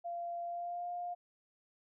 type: tone with pitch glide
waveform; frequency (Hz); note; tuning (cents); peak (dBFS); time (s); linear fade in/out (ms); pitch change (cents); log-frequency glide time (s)
sine; 690 to 705.3; F5 to F5; -21 to +17; -37; 0.04-1.15; 20; +38; 0.44-0.89
effects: none